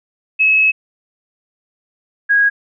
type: tone pair in turn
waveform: sine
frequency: 2578 / 1646.7 Hz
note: E7 / G#6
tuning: -39 / -15 cents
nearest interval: minor sixth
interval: 776 cents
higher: first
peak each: -9 dBFS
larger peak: neither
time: 0.39-0.72 / 2.29-2.5 s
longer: first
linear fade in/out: 20 ms
effects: none